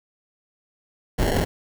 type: noise with sample-and-hold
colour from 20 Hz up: pink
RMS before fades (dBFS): -21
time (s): 1.18-1.45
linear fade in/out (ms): 10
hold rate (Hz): 1225
effects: none

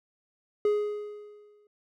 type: tone with exponential decay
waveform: triangle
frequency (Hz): 417.1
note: G#4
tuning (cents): +7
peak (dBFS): -18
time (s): 0.65-1.67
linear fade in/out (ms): 2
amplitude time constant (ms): 220
effects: none

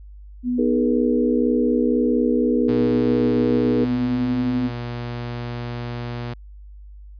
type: tone with pitch glide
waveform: sine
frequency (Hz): 246.9 to 251.9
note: B3 to B3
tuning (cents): 0 to +34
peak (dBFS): -19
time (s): 0.43-4.71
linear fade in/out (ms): 50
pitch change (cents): +34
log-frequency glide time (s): 3.61-4.34
type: chord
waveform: sine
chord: D# suspended fourth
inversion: none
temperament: equal with one note detuned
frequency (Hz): 311.1 / 415.3 / 477.1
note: D#4 / G#4 / A#4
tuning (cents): 0 / 0 / +40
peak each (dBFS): -23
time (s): 0.58-3.85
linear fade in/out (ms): 10
type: tone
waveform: sawtooth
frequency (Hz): 120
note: B2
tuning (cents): -49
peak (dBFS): -23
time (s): 2.68-6.34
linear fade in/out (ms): 10
effects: added 50 Hz sine -38 dBFS peak until 7.19 s + resampled to 11025 Hz

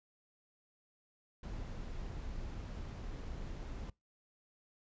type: noise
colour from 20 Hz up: brown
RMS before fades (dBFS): -43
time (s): 1.43-3.9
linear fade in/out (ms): 5
effects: noise-tail reverb RT60 0.2 s tail -24 dB re dry + resampled to 16000 Hz

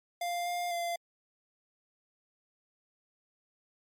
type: tone with pitch steps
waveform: square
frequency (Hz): 698 / 704 / 689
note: F5 / F5 / F5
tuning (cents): -1 / +14 / -24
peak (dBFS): -32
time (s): 0.21-0.96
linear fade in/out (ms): 5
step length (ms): 250
effects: MP3 96 kbps

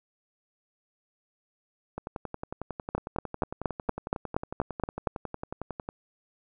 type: two click trains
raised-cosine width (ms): 1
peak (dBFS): -11 / -20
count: 10 / 44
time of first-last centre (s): 2.95-5.073 / 1.98-5.889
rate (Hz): 4.24 / 11
effects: none

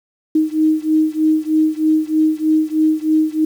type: beating tone pair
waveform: sine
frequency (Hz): 311.1 / 314.3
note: D#4 / D#4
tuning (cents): 0 / +18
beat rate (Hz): 3.2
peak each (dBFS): -15 / -16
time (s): 0.35-3.45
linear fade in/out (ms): 5
effects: 7-bit

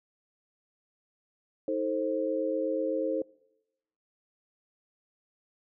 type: chord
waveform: sine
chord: A diminished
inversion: second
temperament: just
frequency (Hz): 316.8 / 440 / 528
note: Eb4 / A4 / C5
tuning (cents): +31 / 0 / +16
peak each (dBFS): -32 / -33 / -30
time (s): 1.68-3.22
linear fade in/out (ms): 2
effects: noise-tail reverb RT60 0.9 s tail -23 dB re dry

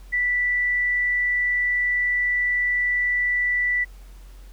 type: tone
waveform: sine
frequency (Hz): 1969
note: B6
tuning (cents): -6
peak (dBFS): -19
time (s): 0.12-3.85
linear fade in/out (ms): 20
effects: added 45 Hz sine -40 dBFS peak until 4.52 s + pink hiss -55 dBFS RMS until 4.52 s

